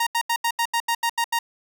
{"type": "tone bursts", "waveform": "sawtooth", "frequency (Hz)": 932.3, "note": "A#5", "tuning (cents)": 0, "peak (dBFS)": -16, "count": 10, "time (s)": [0, 1.39], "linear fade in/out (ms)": 5, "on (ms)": 67, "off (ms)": 80, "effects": []}